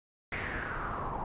pink noise with low-pass filter sweep, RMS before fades -36 dBFS, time 0.32-1.24 s, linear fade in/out 2 ms, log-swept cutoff 2200 to 890 Hz, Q 4.4, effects resampled to 8000 Hz

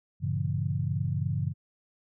sine chord, G diminished seventh, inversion none, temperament just, 98 / 117.6 / 141.12 / 169.34 Hz, G2 / Bb2 / Db3 / Fb3, 0 / +16 / +31 / +47 cents, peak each -31 / -34 / -30 / -35 dBFS, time 0.2-1.54 s, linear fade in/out 50 ms, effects none

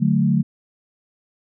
sine chord, D major, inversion none, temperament equal with one note detuned, 148.11 / 185 / 220 Hz, D3 / F#3 / A3, +15 / 0 / 0 cents, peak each -19 dBFS, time 0-0.43 s, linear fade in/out 20 ms, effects none

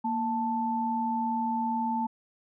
sine tone pair together, 233.1 / 881.2 Hz, A#3 / A5, 0 / +2 cents, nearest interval octave + major seventh, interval 2302 cents, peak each -30 / -28 dBFS, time 0.04-2.07 s, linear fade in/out 10 ms, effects none

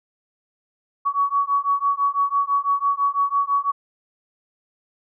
sine beating tone pair, 1123 / 1129 Hz, C#6 / C#6, +22 / +31 cents, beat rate 6 Hz, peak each -21 dBFS, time 1.05-3.72 s, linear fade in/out 20 ms, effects none

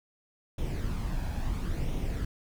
brown noise with flanger, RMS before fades -31 dBFS, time 0.58-2.25 s, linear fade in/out 5 ms, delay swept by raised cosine 0.32 to 1.24 ms, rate 0.73 Hz, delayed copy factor +0.5, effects none

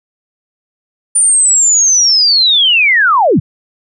sine linear sweep, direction down, 9300 to 94.1 Hz, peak -6 dBFS, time 1.15-3.4 s, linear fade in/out 10 ms, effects none

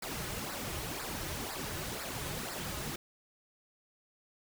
pink noise with flanger, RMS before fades -39 dBFS, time 0.02-2.96 s, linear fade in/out 5 ms, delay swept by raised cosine 0.31 to 4.41 ms, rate 2 Hz, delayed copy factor -0.7, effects none

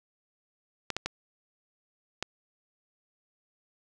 clicks, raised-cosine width 0.2 ms, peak -13 dBFS, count 4, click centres 0.903 / 0.966 / 1.06 / 2.226 s, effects none

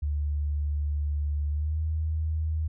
sine tone with pitch glide, 73.42 to 78.69 Hz, D2 to D#2, 0 to +20 cents, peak -25 dBFS, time 0.02-2.68 s, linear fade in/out 10 ms, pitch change +120 cents, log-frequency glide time 1.5-1.8 s, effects none

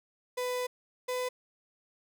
35% pulse tone pair in turn, 498.5 / 502 Hz, B4 / B4, +16 / +28 cents, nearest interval unison, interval 12 cents, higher second, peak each -29 / -29 dBFS, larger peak neither, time 0.37-0.67 / 1.08-1.29 s, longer first, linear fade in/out 10 ms, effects none

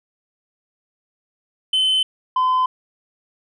sine tone pair in turn, 3054 / 1021.4 Hz, G7 / C6, -46 / -42 cents, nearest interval octave + perfect fifth, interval 1896 cents, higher first, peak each -12 dBFS, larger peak neither, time 1.73-2.03 / 2.36-2.66 s, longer neither, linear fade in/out 5 ms, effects tanh soft clip ceiling -14 dBFS

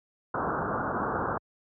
white low-pass noise, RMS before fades -30 dBFS, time 0.34-1.38 s, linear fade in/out 5 ms, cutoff 1500 Hz, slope 96 dB/octave, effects high-pass 60 Hz 12 dB/octave

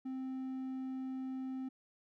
triangle tone, 261.6 Hz, C4, in tune, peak -36 dBFS, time 0.05-1.69 s, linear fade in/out 10 ms, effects none

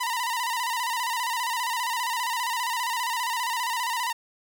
sawtooth tone with vibrato, 959 Hz, A#5, 49 cents sharp, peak -22 dBFS, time 0-4.13 s, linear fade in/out 10 ms, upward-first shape square, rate 15 Hz, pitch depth 70 cents each way, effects none

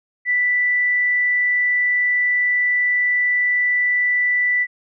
sine tone, 1975.5 Hz, B6, in tune, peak -15 dBFS, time 0.25-4.67 s, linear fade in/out 50 ms, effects none

